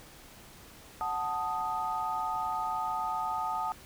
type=chord; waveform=sine; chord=D# diminished; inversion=first; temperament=equal; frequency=740 / 880 / 1244.5 Hz; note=F#5 / A5 / D#6; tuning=0 / 0 / 0 cents; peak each=-36 / -33 / -34 dBFS; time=1.01-3.72 s; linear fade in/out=0 ms; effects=pink hiss -52 dBFS RMS until 3.85 s